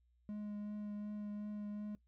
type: tone with vibrato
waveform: triangle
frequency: 208.3 Hz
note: G#3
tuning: 5 cents sharp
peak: -39 dBFS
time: 0.29-1.95 s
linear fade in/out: 0 ms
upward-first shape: triangle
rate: 2.7 Hz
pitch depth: 14 cents each way
effects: noise-tail reverb RT60 0.1 s tail -20 dB re dry + added 60 Hz sine -70 dBFS peak until 2.07 s